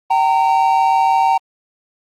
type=tone pair together; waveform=triangle; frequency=772 / 918.1 Hz; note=G5 / A#5; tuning=-27 / -27 cents; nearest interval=minor third; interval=300 cents; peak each=-12 dBFS; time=0.1-1.38 s; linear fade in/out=10 ms; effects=Opus 24 kbps